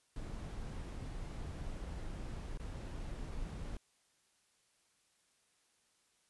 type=noise with dropouts; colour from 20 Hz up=brown; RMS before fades=-43 dBFS; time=0.16-3.77 s; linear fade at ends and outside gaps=2 ms; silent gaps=2.575-2.597 s; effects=white hiss -74 dBFS RMS until 6.29 s + resampled to 24000 Hz